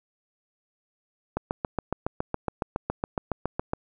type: click train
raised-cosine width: 1 ms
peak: -12 dBFS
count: 18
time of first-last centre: 1.37-3.734 s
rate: 7.19 Hz
effects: none